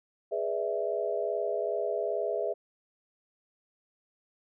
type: chord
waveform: sine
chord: E dominant seventh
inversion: first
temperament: equal with one note detuned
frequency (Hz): 415.3 / 493.9 / 596.9 / 659.3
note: G#4 / B4 / D5 / E5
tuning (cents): 0 / 0 / +28 / 0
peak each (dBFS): -33 / -35 / -35 / -32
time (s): 0.31-2.54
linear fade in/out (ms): 20
effects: none